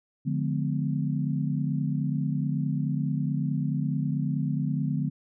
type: chord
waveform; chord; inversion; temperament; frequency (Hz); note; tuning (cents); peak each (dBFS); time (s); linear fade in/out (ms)
sine; D diminished seventh; none; just; 146.83 / 176.2 / 211.4 / 253.7; D3 / F3 / Ab3 / Cb4; 0 / +16 / +31 / +47; -27 / -32 / -33 / -32; 0.25-5.1; 20
effects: none